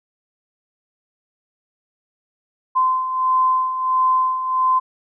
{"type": "beating tone pair", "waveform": "sine", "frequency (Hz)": [1031, 1032.5], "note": ["C6", "C6"], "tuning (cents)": [-26, -23], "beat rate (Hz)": 1.5, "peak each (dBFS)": [-23, -16], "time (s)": [2.75, 4.8], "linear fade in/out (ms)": 20, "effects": []}